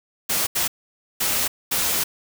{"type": "noise bursts at uneven times", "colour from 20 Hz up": "white", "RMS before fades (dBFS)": -22, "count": 4, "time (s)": [[0.29, 0.47], [0.55, 0.68], [1.2, 1.48], [1.71, 2.04]], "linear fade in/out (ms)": 10, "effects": []}